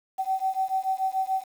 sine beating tone pair, 760 / 766.9 Hz, F#5 / G5, +46 / -38 cents, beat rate 6.9 Hz, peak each -27 dBFS, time 0.18-1.44 s, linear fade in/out 20 ms, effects 8-bit

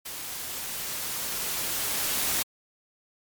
white noise with level ramp, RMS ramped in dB -37 to -26 dBFS, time 0.05-2.43 s, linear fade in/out 10 ms, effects MP3 96 kbps

